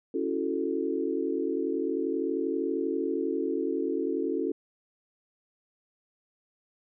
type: chord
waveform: sine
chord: F# minor seventh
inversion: second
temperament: equal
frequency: 277.2 / 329.6 / 370 / 440 Hz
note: C#4 / E4 / F#4 / A4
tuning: 0 / 0 / 0 / 0 cents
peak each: -32 dBFS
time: 0.14-4.52 s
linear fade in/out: 5 ms
effects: none